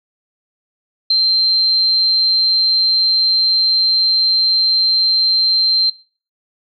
sine tone, 4138 Hz, C8, 20 cents flat, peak -10 dBFS, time 1.1-5.9 s, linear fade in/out 5 ms, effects noise-tail reverb RT60 0.4 s tail -21 dB re dry

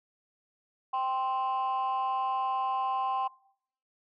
sine tone pair together, 784 / 1046.5 Hz, G5 / C6, 0 / 0 cents, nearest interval perfect fourth, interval 500 cents, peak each -28 dBFS, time 0.93-3.28 s, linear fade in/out 10 ms, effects noise-tail reverb RT60 0.6 s tail -21 dB re dry + tanh soft clip ceiling -24 dBFS

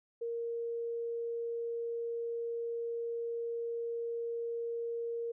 sine tone, 466.2 Hz, A#4, in tune, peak -34 dBFS, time 0.21-5.32 s, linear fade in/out 10 ms, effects none

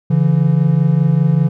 triangle tone pair together, 142.15 / 167.2 Hz, C#3 / E3, +44 / +25 cents, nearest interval minor third, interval 281 cents, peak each -11 dBFS, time 0.1-1.49 s, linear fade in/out 10 ms, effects none

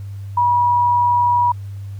sine tone, 967 Hz, B5, 37 cents flat, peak -12 dBFS, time 0.37-1.52 s, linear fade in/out 5 ms, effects added 99 Hz sine -27 dBFS peak until 1.99 s + pink hiss -53 dBFS RMS until 1.99 s

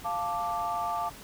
sine chord, D minor, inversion first, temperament equal, 698.5 / 880 / 1174.7 Hz, F5 / A5 / D6, 0 / 0 / 0 cents, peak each -32 dBFS, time 0.04-1.1 s, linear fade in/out 20 ms, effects tanh soft clip ceiling -20 dBFS + pink hiss -47 dBFS RMS until 1.23 s

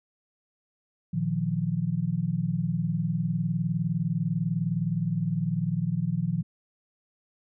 sine chord, Bb suspended fourth, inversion none, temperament equal with one note detuned, 116.54 / 155.56 / 175.32 Hz, Bb2 / Eb3 / F3, 0 / 0 / +7 cents, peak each -32 / -28 / -28 dBFS, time 1.13-6.43 s, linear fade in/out 10 ms, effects none

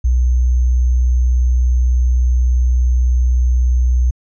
sine tone with sample-and-hold, 61.74 Hz, B1, in tune, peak -10 dBFS, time 0.04-4.11 s, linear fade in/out 10 ms, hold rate 6300 Hz, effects resampled to 22050 Hz

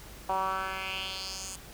10% pulse tone with band-pass filter sweep, 190 Hz, F#3, 46 cents sharp, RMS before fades -34 dBFS, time 0.29-1.56 s, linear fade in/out 5 ms, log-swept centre 840 to 8100 Hz, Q 3, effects added 50 Hz sine -51 dBFS peak until 1.73 s + pink hiss -49 dBFS RMS until 1.73 s

